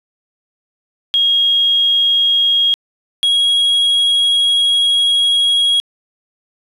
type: tone pair in turn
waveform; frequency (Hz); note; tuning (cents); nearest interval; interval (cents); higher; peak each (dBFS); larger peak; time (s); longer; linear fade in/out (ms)
sine / triangle; 3274 / 3304; G#7 / G#7; -25 / -10; unison; 15; second; -10 / -9; second; 1.14-2.74 / 3.23-5.8; second; 0
effects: resampled to 32000 Hz + 7-bit